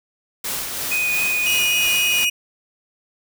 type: noise with tremolo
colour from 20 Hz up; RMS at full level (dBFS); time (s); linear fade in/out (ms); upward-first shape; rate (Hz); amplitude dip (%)
white; -25; 0.44-2.25; 5; sine; 2.9; 35
type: tone with vibrato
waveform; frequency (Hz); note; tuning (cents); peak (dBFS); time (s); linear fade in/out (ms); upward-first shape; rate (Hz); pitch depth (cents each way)
triangle; 2485; D#7; -3; -17; 0.91-2.3; 10; square; 3.7; 8
type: tone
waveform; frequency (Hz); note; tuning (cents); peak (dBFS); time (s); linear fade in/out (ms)
sawtooth; 2889; F#7; -42; -17; 1.46-2.3; 10
effects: none